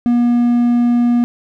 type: tone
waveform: triangle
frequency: 240 Hz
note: B3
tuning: 49 cents flat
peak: -8 dBFS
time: 0.06-1.24 s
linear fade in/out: 0 ms
effects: none